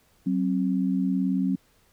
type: tone pair together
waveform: sine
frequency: 188.09 / 266.5 Hz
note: F#3 / C4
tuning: +29 / +32 cents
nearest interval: tritone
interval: 603 cents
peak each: -24 / -25 dBFS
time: 0.26-1.56 s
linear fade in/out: 10 ms
effects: pink hiss -63 dBFS RMS until 1.92 s